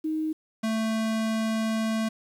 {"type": "tone pair in turn", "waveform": ["sine", "square"], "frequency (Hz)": [313.2, 221.5], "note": ["D#4", "A3"], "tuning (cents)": [11, 12], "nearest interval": "tritone", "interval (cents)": 599, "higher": "first", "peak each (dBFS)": -25, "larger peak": "neither", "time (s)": [[0.04, 0.33], [0.63, 2.09]], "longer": "second", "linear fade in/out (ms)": 10, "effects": ["low-pass 10000 Hz 12 dB/octave", "9-bit"]}